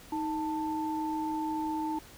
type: tone pair together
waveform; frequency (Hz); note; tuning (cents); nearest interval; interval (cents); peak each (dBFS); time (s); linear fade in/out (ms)
sine; 313.6 / 886.1; D#4 / A5; +14 / +12; octave + tritone; 1798; -32 / -33; 0.12-1.99; 5
effects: pink hiss -52 dBFS RMS until 2.17 s